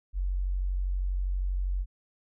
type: tone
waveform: sine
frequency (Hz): 46.25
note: F#1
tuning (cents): 0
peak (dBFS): -26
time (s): 0.13-1.86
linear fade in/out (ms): 50
effects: none